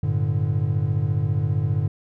triangle chord, G suspended second, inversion none, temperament equal with one note detuned, 98 / 112.83 / 146.83 Hz, G2 / A2 / D3, 0 / +44 / 0 cents, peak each -22 dBFS, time 0.03-1.88 s, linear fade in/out 5 ms, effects none

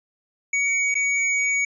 square tone with dropouts, 2249 Hz, C#7, 24 cents sharp, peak -20 dBFS, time 0.53-1.65 s, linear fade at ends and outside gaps 5 ms, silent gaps 0.943-0.952 s, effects resampled to 22050 Hz

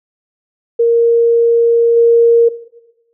sine tone with level steps, 466.2 Hz, A#4, in tune, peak -7 / -5 dBFS, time 0.79-2.49 s, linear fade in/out 10 ms, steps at 1.96 s, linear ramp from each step 10 ms, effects noise-tail reverb RT60 1.0 s tail -17 dB re dry

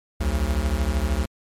square beating tone pair, 61.74 / 74.74 Hz, B1 / D2, 0 / +31 cents, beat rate 13 Hz, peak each -24 dBFS, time 0.2-1.26 s, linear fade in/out 10 ms, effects MP3 64 kbps

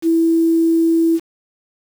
sine tone with quantisation, 329.6 Hz, E4, in tune, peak -11 dBFS, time 0.02-1.2 s, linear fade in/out 50 ms, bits 6, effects none

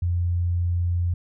sine tone, 87.31 Hz, F2, in tune, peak -20 dBFS, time 0.02-1.14 s, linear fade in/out 5 ms, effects none

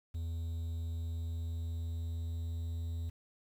triangle tone with pitch glide, 82.8 to 83.33 Hz, E2 to E2, +8 to +19 cents, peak -33 dBFS, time 0.14-3.1 s, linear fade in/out 10 ms, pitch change +11 cents, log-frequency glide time 0.85-2.9 s, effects 10-bit

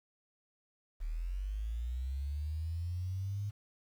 sine linear sweep, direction up, 36.71 to 103.83 Hz, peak -34 dBFS, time 1-3.51 s, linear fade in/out 20 ms, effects 10-bit

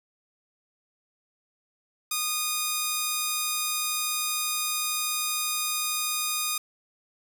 5% pulse tone, 1231 Hz, D#6, 19 cents flat, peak -14 dBFS, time 2.11-6.58 s, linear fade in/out 5 ms, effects none

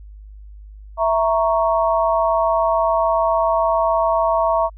sine chord, A# diminished, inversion second, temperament equal, 659.3 / 932.3 / 1108.7 Hz, E5 / A#5 / C#6, 0 / 0 / 0 cents, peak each -17 / -20 / -21 dBFS, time 0.97-4.7 s, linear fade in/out 50 ms, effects added 51 Hz sine -36 dBFS peak until 4.77 s

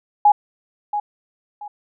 sine tone with echo, 830.6 Hz, G#5, in tune, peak -8 dBFS, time 0.25-0.32 s, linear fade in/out 5 ms, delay 680 ms, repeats 2, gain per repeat -11 dB, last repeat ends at 1.68 s, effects none

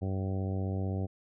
harmonic tone, 95.7 Hz, G2, 41 cents flat, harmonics 1 / 2 / 3 / 4 / 5 / 6 / 7 / 8, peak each -31 / -37 / -41 / -43 / -45 / -47 / -48 / -49 dBFS, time 0.01-1.07 s, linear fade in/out 20 ms, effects none

